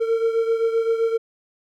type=beating tone pair; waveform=triangle; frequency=453.9 / 461.6 Hz; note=A#4 / A#4; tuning=-46 / -17 cents; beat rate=7.7 Hz; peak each=-17 / -23 dBFS; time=0-1.18 s; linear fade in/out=20 ms; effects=none